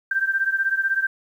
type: beating tone pair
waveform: sine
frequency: 1568 / 1584 Hz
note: G6 / G6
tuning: 0 / +18 cents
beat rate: 16 Hz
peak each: -21 / -24 dBFS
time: 0.11-1.07 s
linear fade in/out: 5 ms
effects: 9-bit